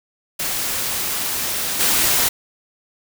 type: noise with level steps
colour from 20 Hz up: white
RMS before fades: -23 / -17 dBFS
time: 0.39-2.29 s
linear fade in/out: 10 ms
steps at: 1.79 s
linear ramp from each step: 20 ms
effects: none